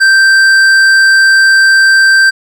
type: tone with hard clipping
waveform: sine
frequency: 1566 Hz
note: G6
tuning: 2 cents flat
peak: -5 dBFS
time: 0-2.31 s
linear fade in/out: 20 ms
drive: 9 dB
effects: none